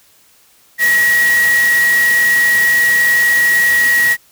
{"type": "tone in noise", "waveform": "sine", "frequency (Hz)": 1908, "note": "A#6", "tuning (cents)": 40, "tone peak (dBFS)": -9, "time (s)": [0.78, 4.17], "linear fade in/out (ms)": 50, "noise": "white", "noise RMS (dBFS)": -22, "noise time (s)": [0.78, 4.17], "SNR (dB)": 10, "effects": ["white hiss -50 dBFS RMS until 4.31 s"]}